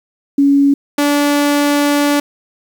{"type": "tone pair in turn", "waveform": ["sine", "sawtooth"], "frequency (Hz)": [280.5, 289.2], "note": ["C#4", "D4"], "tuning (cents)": [21, -27], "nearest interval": "minor second", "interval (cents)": 52, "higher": "second", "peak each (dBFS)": -7, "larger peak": "neither", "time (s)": [[0.38, 0.74], [0.98, 2.2]], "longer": "second", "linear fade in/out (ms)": 5, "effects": ["7-bit"]}